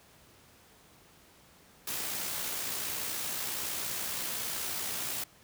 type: noise with amplitude modulation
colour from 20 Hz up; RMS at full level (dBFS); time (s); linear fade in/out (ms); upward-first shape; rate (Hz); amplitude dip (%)
white; -34; 1.87-5.24; 5; sine; 61.3; 30
effects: pink hiss -59 dBFS RMS until 5.43 s + high-pass 60 Hz 12 dB/octave